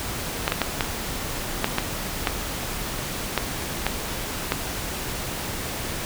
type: clicks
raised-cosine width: 0.3 ms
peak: -4 dBFS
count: 10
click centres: 0.479 / 0.521 / 0.617 / 0.808 / 1.644 / 1.784 / 2.272 / 3.377 / 3.866 / 4.521 s
effects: pink hiss -30 dBFS RMS until 6.05 s